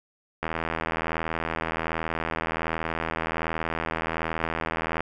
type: click train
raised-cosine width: 0.5 ms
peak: -12 dBFS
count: 373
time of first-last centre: 0.43-5.006 s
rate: 81.3 Hz
effects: none